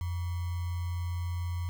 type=tone with sample-and-hold; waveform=sine; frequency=87.31 Hz; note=F2; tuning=in tune; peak=-30 dBFS; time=0.01-1.69 s; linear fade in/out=0 ms; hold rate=1050 Hz; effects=none